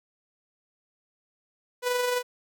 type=tone with amplitude modulation; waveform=sawtooth; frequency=493.9 Hz; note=B4; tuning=in tune; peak=-19 dBFS; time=1.82-2.23 s; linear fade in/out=50 ms; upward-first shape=sine; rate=23.4 Hz; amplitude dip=35%; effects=none